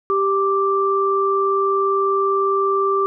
sine tone pair together, 392.6 / 1174.7 Hz, G4 / D6, +3 / 0 cents, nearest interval octave + perfect fifth, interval 1897 cents, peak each -18 dBFS, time 0.1-3.06 s, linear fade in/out 0 ms, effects none

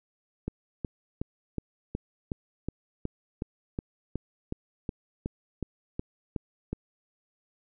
click train, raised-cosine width 3 ms, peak -18 dBFS, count 18, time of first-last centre 0.48-6.73 s, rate 2.72 Hz, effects none

